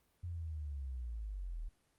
sine linear sweep, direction down, 89 to 36.75 Hz, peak -39 dBFS, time 0.23-1.69 s, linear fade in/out 10 ms, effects pink hiss -75 dBFS RMS until 1.98 s + Opus 32 kbps

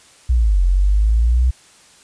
sine linear two-way sweep, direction down then up, 63.7 to 43.74 to 63.7 Hz, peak -11 dBFS, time 0.29-1.51 s, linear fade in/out 10 ms, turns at 0.64 s, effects white hiss -48 dBFS RMS until 2.03 s + resampled to 22050 Hz

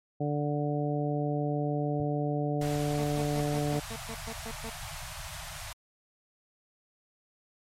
harmonic tone, 146.83 Hz, D3, in tune, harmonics 1 / 2 / 3 / 4 / 5, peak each -30 / -33 / -35 / -36 / -37 dBFS, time 0.2-3.8 s, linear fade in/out 10 ms
sine tone with exponential decay, 110 Hz, A2, in tune, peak -31 dBFS, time 2-2.1 s, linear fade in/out 0 ms, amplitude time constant 20 ms
pink band-stop noise, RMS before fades -40 dBFS, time 2.61-5.73 s, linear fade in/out 5 ms, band 160 to 600 Hz, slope 96 dB/octave
15% pulse tone bursts, 225.7 Hz, A3, 44 cents sharp, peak -31 dBFS, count 10, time 2.98-4.7 s, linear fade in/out 10 ms, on 64 ms, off 120 ms
effects low-pass 12000 Hz 12 dB/octave + MP3 64 kbps

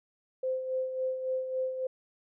sine tone with tremolo, 518 Hz, C5, 17 cents flat, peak -27 dBFS, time 0.43-1.87 s, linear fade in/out 5 ms, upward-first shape sine, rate 3.6 Hz, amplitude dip 55%, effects none

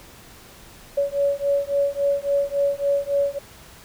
sine beating tone pair, 562 / 565.6 Hz, C#5 / C#5, +24 / +35 cents, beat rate 3.6 Hz, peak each -22 dBFS, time 0.97-3.39 s, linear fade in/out 10 ms, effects pink hiss -46 dBFS RMS until 3.84 s

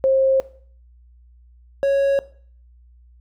sine / triangle tone pair in turn, 533 / 552.9 Hz, C5 / C#5, +32 / -5 cents, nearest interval minor second, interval 63 cents, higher second, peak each -13 dBFS, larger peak neither, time 0.04-0.4 / 1.83-2.19 s, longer neither, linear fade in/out 0 ms, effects noise-tail reverb RT60 0.5 s tail -18 dB re dry + added 60 Hz sine -47 dBFS peak until 3.2 s

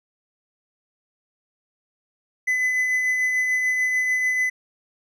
triangle tone with tremolo, 2012 Hz, B6, 32 cents sharp, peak -16 dBFS, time 2.47-4.5 s, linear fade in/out 10 ms, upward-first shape triangle, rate 6.8 Hz, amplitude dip 35%, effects none

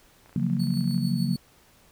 click train, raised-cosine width 0.5 ms, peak -37 dBFS, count 22, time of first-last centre 0.26-0.979 s, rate 29.2 Hz
sine chord, Gb major seventh, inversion second, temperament just, 138.75 / 173.43 / 185 / 231.2 Hz, Db3 / F3 / Gb3 / Bb3, +2 / -12 / 0 / -14 cents, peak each -28 dBFS, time 0.36-1.36 s, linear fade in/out 2 ms
40% pulse tone with tremolo, 4435 Hz, C#8, in tune, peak -36 dBFS, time 0.59-1.37 s, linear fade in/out 10 ms, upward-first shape sine, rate 6.8 Hz, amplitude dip 55%
effects pink hiss -58 dBFS RMS until 1.91 s

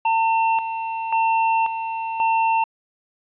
square tone with tremolo, 900 Hz, A5, 39 cents sharp, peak -17 dBFS, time 0.05-2.64 s, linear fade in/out 5 ms, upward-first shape square, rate 0.93 Hz, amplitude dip 60%, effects resampled to 8000 Hz + 9-bit

